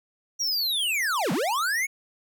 square linear two-way sweep, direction down then up, 5800 to 146.83 to 2260 Hz, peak -24 dBFS, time 0.39-1.87 s, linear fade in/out 20 ms, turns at 1.32 s, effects none

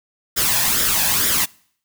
white noise with flanger, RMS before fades -18 dBFS, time 0.36-1.46 s, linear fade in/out 20 ms, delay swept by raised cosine 0.56 to 1.21 ms, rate 2.2 Hz, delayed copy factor +0.6, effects noise-tail reverb RT60 0.6 s tail -25 dB re dry

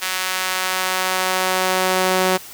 sawtooth tone with high-pass filter sweep, 185.9 Hz, F#3, 8 cents sharp, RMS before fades -20 dBFS, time 0.01-2.38 s, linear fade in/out 20 ms, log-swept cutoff 1700 to 380 Hz, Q 0.76, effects white hiss -38 dBFS RMS until 2.53 s

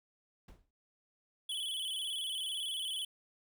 brown noise with exponential decay, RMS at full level -46 dBFS, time 0.48-0.71 s, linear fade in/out 5 ms, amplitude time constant 48 ms
square tone with vibrato, 3203 Hz, G7, 37 cents sharp, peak -36 dBFS, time 1.49-3.05 s, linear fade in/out 5 ms, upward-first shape square, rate 18 Hz, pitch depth 82 cents each way
effects none

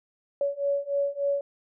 sine beating tone pair, 562 / 565.4 Hz, C#5 / C#5, +24 / +34 cents, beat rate 3.4 Hz, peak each -28 / -27 dBFS, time 0.41-1.41 s, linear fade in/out 2 ms, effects none

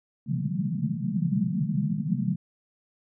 white band-pass noise, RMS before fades -27 dBFS, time 0.26-2.36 s, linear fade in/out 10 ms, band 130 to 220 Hz, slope 96 dB/octave, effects none

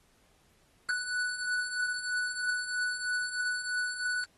square beating tone pair, 1480 / 1483.1 Hz, F#6 / F#6, 0 / +4 cents, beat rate 3.1 Hz, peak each -38 / -32 dBFS, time 0.89-4.24 s, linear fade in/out 0 ms, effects pink hiss -67 dBFS RMS until 4.37 s + AAC 32 kbps

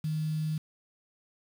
sine tone with quantisation, 155.56 Hz, D#3, in tune, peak -28 dBFS, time 0.04-0.58 s, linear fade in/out 5 ms, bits 8, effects none

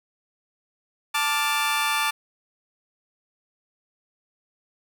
20% pulse chord, D minor, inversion second, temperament just, 881 / 1174.7 / 1409.6 Hz, A5 / D6 / F6, +2 / 0 / +16 cents, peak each -21 / -20 / -25 dBFS, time 1.14-2.11 s, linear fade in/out 10 ms, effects none

